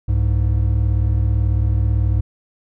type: tone pair together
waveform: triangle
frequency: 64.8 / 103 Hz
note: C2 / G#2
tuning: -16 / -14 cents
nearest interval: minor sixth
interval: 802 cents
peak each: -15 dBFS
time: 0.08-2.21 s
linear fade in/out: 10 ms
effects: none